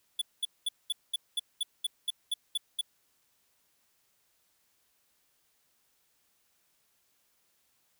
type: tone bursts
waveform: square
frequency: 3447 Hz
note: A7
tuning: 36 cents flat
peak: -28 dBFS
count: 12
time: 0.19-2.812 s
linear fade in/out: 5 ms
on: 26 ms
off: 210 ms
effects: white hiss -72 dBFS RMS until 7.99 s